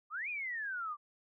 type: exponential two-way sweep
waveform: sine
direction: up then down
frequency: 1154 to 2511 to 1154 Hz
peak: -36 dBFS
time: 0.1-0.97 s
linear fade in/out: 50 ms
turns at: 0.29 s
effects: none